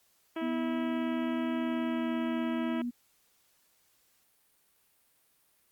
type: harmonic tone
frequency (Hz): 325.6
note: E4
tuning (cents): -21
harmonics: 1 / 2 / 3 / 4 / 5 / 6 / 7 / 8 / 9 / 10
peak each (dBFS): -34 / -40 / -44 / -46 / -48 / -50 / -51 / -52 / -53 / -54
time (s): 0.36-2.82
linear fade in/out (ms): 5
type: tone with pitch glide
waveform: sine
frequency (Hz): 246.9 to 241.8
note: B3 to B3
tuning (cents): 0 to -36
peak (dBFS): -31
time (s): 0.41-2.91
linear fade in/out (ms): 20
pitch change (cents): -36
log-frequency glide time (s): 1.62-2.1
effects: white hiss -69 dBFS RMS until 5.71 s + Opus 48 kbps